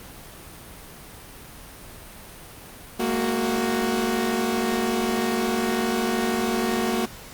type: tone cluster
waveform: sawtooth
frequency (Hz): 211.5 / 231.5 / 370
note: G#3 / A#3 / F#4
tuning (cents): +32 / -12 / 0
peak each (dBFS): -26 / -21 / -22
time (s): 2.99-7.06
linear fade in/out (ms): 10
effects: pink hiss -42 dBFS RMS until 7.33 s + Opus 32 kbps